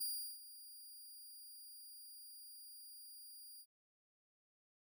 5% pulse tone with ADSR envelope, 4808 Hz, D8, 40 cents sharp, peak -31 dBFS, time 0-3.66 s, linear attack 13 ms, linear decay 370 ms, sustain -16 dB, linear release 57 ms, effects none

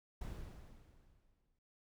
brown noise with exponential decay, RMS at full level -42 dBFS, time 0.21-1.59 s, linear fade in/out 5 ms, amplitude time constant 300 ms, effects none

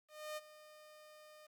sawtooth tone with ADSR envelope, 610 Hz, D#5, 34 cents flat, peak -37 dBFS, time 0.08-1.47 s, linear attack 290 ms, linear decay 29 ms, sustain -16 dB, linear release 11 ms, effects 12-bit

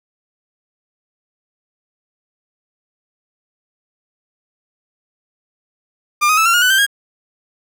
30% pulse tone with pitch steps, 1200 / 1253.9 / 1310.1 / 1368.9 / 1430.3 / 1494.5 / 1561.6 / 1631.7 Hz, D6 / D#6 / E6 / F6 / F6 / F#6 / G6 / G#6, +37 / +13 / -11 / -35 / +41 / +17 / -7 / -31 cents, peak -8 dBFS, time 6.21-6.866 s, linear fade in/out 20 ms, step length 82 ms, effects 7-bit

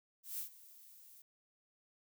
violet noise with ADSR envelope, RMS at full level -40 dBFS, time 0.23-1.22 s, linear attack 160 ms, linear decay 100 ms, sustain -19 dB, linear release 5 ms, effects none

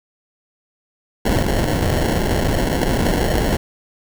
pink noise with sample-and-hold, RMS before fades -18 dBFS, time 1.25-3.57 s, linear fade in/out 5 ms, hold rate 1225 Hz, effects none

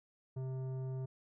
sine tone with tanh clipping, 130.81 Hz, C3, in tune, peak -39 dBFS, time 0.36-1.06 s, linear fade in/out 10 ms, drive 12 dB, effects none

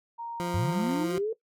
sine tone with pitch glide, 932.3 to 908.9 Hz, A#5 to A#5, 0 to -44 cents, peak -34 dBFS, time 0.18-1.05 s, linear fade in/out 20 ms, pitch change -44 cents, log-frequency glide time 0.65-0.81 s
20% pulse tone, 174.61 Hz, F3, in tune, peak -25 dBFS, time 0.4-1.18 s, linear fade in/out 0 ms
sine linear sweep, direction up, 83 to 457.6 Hz, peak -26 dBFS, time 0.54-1.33 s, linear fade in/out 5 ms
effects noise-tail reverb RT60 0.1 s tail -17 dB re dry + AAC 64 kbps

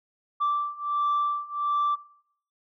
sine beating tone pair, 1169 / 1170.4 Hz, D6 / D6, -8 / -6 cents, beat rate 1.4 Hz, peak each -27 / -25 dBFS, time 0.4-1.96 s, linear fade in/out 20 ms, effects noise-tail reverb RT60 0.6 s tail -17 dB re dry + tanh soft clip ceiling -19 dBFS

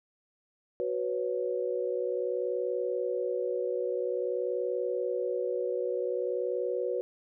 sine chord, F# suspended fourth, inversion none, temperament equal, 370 / 493.9 / 554.4 Hz, F#4 / B4 / C#5, 0 / 0 / 0 cents, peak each -33 / -31 / -35 dBFS, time 0.8-7.01 s, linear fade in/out 0 ms, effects none

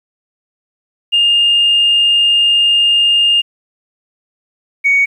sine tone pair in turn, 2822 / 2236 Hz, F7 / C#7, +17 / +14 cents, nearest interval major third, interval 403 cents, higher first, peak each -7 dBFS, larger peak neither, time 1.12-3.42 / 4.84-5.06 s, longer first, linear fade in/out 20 ms, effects tanh soft clip ceiling -3 dBFS + 8-bit

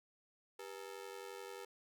sawtooth ring-modulated tone, 440 Hz, A4, in tune, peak -40 dBFS, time 0.59-1.65 s, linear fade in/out 5 ms, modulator 45.7 Hz, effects none

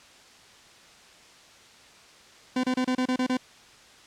40% pulse tone bursts, 254.5 Hz, C4, 48 cents flat, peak -22 dBFS, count 8, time 2.56-3.371 s, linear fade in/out 5 ms, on 76 ms, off 29 ms, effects white hiss -52 dBFS RMS until 4.06 s + low-pass 6000 Hz 12 dB/octave

